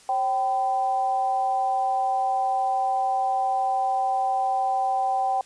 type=tone with amplitude modulation; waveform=sine; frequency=774 Hz; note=G5; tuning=22 cents flat; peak=-18 dBFS; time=0.09-5.41 s; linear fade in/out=2 ms; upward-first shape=sine; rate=233 Hz; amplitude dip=60%; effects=white hiss -52 dBFS RMS until 5.45 s + resampled to 22050 Hz